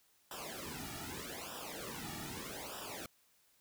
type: noise with flanger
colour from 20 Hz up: pink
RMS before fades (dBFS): -45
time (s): 0.31-3.06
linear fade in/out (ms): 2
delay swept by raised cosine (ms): 0.46 to 1.96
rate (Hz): 0.81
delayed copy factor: -1
effects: white hiss -71 dBFS RMS until 3.6 s